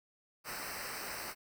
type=noise with comb filter; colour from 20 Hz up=pink; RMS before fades=-42 dBFS; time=0.44-1.35 s; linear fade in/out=50 ms; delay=0.29 ms; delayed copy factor=-0.85; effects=none